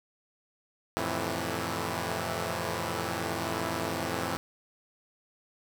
5% pulse chord, F major seventh, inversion none, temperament equal, 87.31 / 110 / 130.81 / 164.81 Hz, F2 / A2 / C3 / E3, 0 / 0 / 0 / 0 cents, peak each -24 / -24 / -28 / -24 dBFS, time 0.97-4.37 s, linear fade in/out 0 ms, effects none

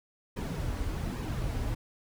brown noise with flanger, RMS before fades -33 dBFS, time 0.36-1.75 s, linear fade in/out 10 ms, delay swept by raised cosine 1.4 to 5.8 ms, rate 1.2 Hz, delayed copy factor -0.55, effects none

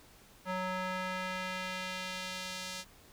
square tone with band-pass filter sweep, 185 Hz, F#3, in tune, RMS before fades -38 dBFS, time 0.45-2.85 s, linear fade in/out 50 ms, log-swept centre 1100 to 5200 Hz, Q 0.91, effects pink hiss -59 dBFS RMS until 3.12 s

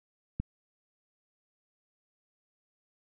click, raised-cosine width 5 ms, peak -19 dBFS, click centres 0.4 s, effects none

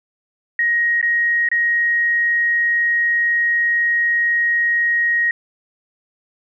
sine tone with dropouts, 1882 Hz, A#6, 16 cents sharp, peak -14 dBFS, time 0.59-5.31 s, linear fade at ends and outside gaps 2 ms, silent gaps 1.014-1.027 / 1.488-1.515 s, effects none

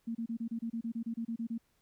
sine tone bursts, 229.5 Hz, A#3, 27 cents flat, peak -33 dBFS, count 14, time 0.07-1.581 s, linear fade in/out 10 ms, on 81 ms, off 29 ms, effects pink hiss -74 dBFS RMS until 1.81 s

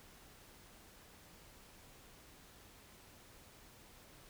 silence, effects pink hiss -60 dBFS RMS until 4.29 s

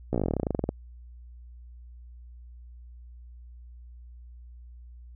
slowing click train, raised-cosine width 2 ms, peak -13 dBFS, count 20, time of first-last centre 0.13-0.691 s, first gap 15 ms, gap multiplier 1.07, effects added 60 Hz sine -44 dBFS peak until 5.15 s

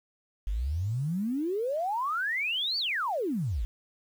sine exponential two-way sweep, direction up then down, 46.25 to 4680 to 46.25 Hz, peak -27 dBFS, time 0.47-3.65 s, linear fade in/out 0 ms, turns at 2.78 s, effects 9-bit

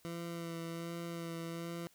20% pulse tone with vibrato, 168 Hz, E3, 33 cents sharp, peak -35 dBFS, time 0.05-1.87 s, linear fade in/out 0 ms, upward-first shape sine, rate 1.3 Hz, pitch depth 19 cents each way, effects white hiss -67 dBFS RMS until 1.94 s

